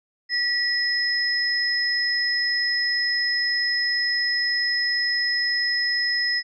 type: tone pair together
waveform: sine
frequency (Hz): 1936 / 5117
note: B6 / D#8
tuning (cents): -35 / +48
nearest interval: octave + perfect fourth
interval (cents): 1683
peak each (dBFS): -23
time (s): 0.29-6.43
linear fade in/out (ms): 50
effects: none